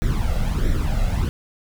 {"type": "noise with flanger", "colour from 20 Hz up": "brown", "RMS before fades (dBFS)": -20, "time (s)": [0.02, 1.29], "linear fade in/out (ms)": 0, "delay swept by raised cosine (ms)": [0.52, 1.52], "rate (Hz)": 1.5, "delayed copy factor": 0.7, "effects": []}